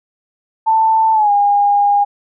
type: tone with pitch glide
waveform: sine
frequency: 887 to 813.4 Hz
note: A5 to G#5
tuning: +14 to -36 cents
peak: -9 dBFS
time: 0.66-2.05 s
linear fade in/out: 20 ms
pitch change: -150 cents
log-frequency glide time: 1.13-1.31 s
effects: none